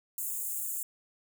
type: high-pass noise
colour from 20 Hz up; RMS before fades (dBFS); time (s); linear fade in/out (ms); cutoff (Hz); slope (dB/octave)
white; -35; 0.18-0.83; 2; 6800; 96
effects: none